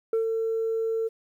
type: tone with ADSR envelope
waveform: sine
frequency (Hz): 450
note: A4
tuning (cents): +39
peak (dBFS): -18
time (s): 0.13-1.09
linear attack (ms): 3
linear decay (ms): 110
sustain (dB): -5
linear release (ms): 22
effects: tanh soft clip ceiling -20 dBFS + 10-bit